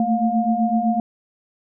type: tone cluster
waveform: sine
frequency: 220.1 / 228 / 709 Hz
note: A3 / A#3 / F5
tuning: +1 / -38 / +26 cents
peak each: -21 dBFS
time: 0-1 s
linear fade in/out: 2 ms
effects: none